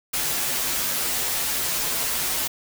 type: noise with comb filter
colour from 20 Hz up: white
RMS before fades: -25 dBFS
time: 0.13-2.48 s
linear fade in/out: 10 ms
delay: 10 ms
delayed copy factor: -0.9
effects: none